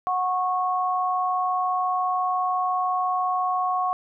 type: tone pair together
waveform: sine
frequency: 734.2 / 1100 Hz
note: F#5 / C#6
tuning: -14 / -14 cents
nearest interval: perfect fifth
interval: 700 cents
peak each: -24 dBFS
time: 0.07-3.93 s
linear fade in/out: 0 ms
effects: none